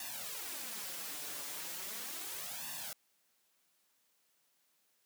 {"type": "noise with flanger", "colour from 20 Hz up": "white", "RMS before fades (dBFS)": -43, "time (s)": [0, 2.93], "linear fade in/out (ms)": 2, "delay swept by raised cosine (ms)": [1.1, 6.9], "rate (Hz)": 0.37, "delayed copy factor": 1, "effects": ["white hiss -75 dBFS RMS until 5.05 s", "high-pass 150 Hz 12 dB/octave"]}